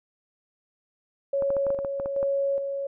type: tone with tremolo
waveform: sine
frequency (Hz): 554.4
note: C#5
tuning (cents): 0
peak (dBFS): -22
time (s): 1.33-2.87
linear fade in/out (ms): 5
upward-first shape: square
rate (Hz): 1.2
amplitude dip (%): 45
type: clicks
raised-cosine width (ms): 1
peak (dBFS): -21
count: 10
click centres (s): 1.423 / 1.504 / 1.567 / 1.667 / 1.704 / 1.789 / 1.848 / 1.999 / 2.059 / 2.229
effects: none